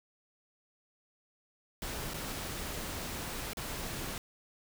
pink noise with dropouts, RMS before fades -39 dBFS, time 1.82-4.18 s, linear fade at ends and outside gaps 1 ms, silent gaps 2.136-2.142 / 3.533-3.57 s, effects none

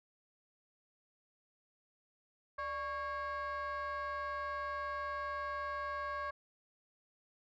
sine tone with frequency modulation, 1108.7 Hz, C#6, in tune, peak -34 dBFS, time 2.58-6.31 s, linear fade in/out 10 ms, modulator 519 Hz, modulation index 0.96, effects tanh soft clip ceiling -36 dBFS

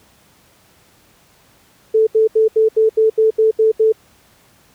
sine tone bursts, 440 Hz, A4, in tune, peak -9 dBFS, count 10, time 1.94-3.924 s, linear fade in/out 10 ms, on 130 ms, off 76 ms, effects pink hiss -52 dBFS RMS until 4.74 s + high-pass 60 Hz 12 dB/octave

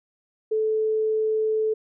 sine tone, 435.9 Hz, A4, 16 cents flat, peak -20 dBFS, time 0.51-1.74 s, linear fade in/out 10 ms, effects none

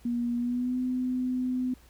sine tone with pitch glide, 239.1 to 253.3 Hz, A#3 to B3, +44 to +44 cents, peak -26 dBFS, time 0.05-1.74 s, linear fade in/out 5 ms, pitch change +100 cents, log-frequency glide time 0.36-0.78 s, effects added 60 Hz sine -55 dBFS peak until 1.89 s + pink hiss -60 dBFS RMS until 1.89 s

